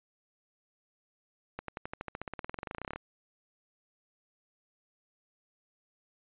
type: accelerating click train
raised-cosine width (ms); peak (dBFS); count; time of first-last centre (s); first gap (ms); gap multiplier
0.5; -22; 27; 1.59-2.96; 93; 0.95
effects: resampled to 8000 Hz